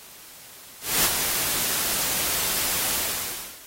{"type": "noise with ADSR envelope", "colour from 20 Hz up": "white", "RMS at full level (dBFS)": -19, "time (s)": [0.81, 3.6], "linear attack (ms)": 230, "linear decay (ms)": 47, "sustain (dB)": -6, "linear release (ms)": 650, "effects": ["white hiss -45 dBFS RMS until 3.66 s", "AAC 48 kbps"]}